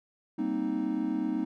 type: chord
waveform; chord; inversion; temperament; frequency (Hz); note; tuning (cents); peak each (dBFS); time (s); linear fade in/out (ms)
triangle; C minor seventh; second; equal; 196 / 233.1 / 261.6 / 311.1; G3 / Bb3 / C4 / Eb4; 0 / 0 / 0 / 0; -35 / -32 / -31 / -29; 0.38-1.45; 10
effects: none